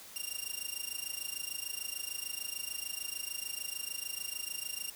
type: tone with amplitude modulation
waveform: 10% pulse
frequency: 2791 Hz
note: F7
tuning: 2 cents flat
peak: -25 dBFS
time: 0.16-4.9 s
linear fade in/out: 0 ms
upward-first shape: sine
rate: 26.7 Hz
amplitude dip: 90%
effects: white hiss -51 dBFS RMS until 4.95 s